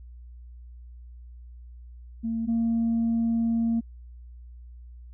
sine tone pair in turn, 227.1 / 229.7 Hz, A#3 / A#3, -45 / -25 cents, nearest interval unison, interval 20 cents, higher second, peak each -25 / -20 dBFS, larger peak second, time 2.23-2.47 / 2.47-3.81 s, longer second, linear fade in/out 20 ms, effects tanh soft clip ceiling -19 dBFS + added 60 Hz sine -42 dBFS peak until 5.13 s

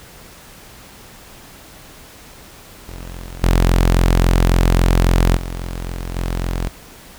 sawtooth tone with level steps, 43.65 Hz, F1, in tune, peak -26 / -7 / -20 / -15 dBFS, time 2.88-6.69 s, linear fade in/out 10 ms, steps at 3.43 / 5.36 / 6.16 s, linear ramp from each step 10 ms, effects pink hiss -41 dBFS RMS until 7.18 s

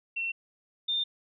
sine tone pair in turn, 2711 / 3613 Hz, E7 / A7, +48 / +45 cents, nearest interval perfect fourth, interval 497 cents, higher second, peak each -29 / -26 dBFS, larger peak second, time 0.16-0.32 / 0.88-1.04 s, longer neither, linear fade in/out 10 ms, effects none

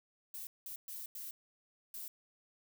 violet noise bursts at uneven times, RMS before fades -45 dBFS, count 5, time 0.34-0.47 / 0.66-0.76 / 0.88-1.06 / 1.15-1.31 / 1.94-2.08 s, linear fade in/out 2 ms, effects none

